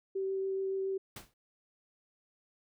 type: tone with vibrato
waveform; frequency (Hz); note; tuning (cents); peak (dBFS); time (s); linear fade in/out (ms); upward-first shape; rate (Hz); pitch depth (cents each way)
sine; 385.3; G4; -30; -31; 0.15-0.98; 10; triangle; 7.1; 9
type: noise with exponential decay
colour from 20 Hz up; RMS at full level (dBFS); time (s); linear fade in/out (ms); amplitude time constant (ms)
pink; -41; 1.16-1.34; 5; 38
effects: none